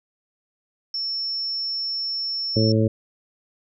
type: tone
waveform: sine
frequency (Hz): 5400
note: E8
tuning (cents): +41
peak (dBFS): -24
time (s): 0.94-2.72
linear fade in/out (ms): 2
type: harmonic tone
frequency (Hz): 110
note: A2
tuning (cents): 0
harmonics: 1 / 2 / 3 / 4 / 5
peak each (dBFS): -19 / -22 / -24 / -25 / -26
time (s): 2.56-2.88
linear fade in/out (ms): 5
effects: none